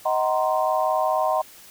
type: chord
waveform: sine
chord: C half-diminished seventh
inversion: first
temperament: just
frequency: 627.9 / 753.5 / 941.9 / 1046.5 Hz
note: Eb5 / Gb5 / Bb5 / C6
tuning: +16 / +31 / +18 / 0 cents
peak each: -23 / -24 / -27 / -26 dBFS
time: 0.05-1.42 s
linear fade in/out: 10 ms
effects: white hiss -47 dBFS RMS until 1.7 s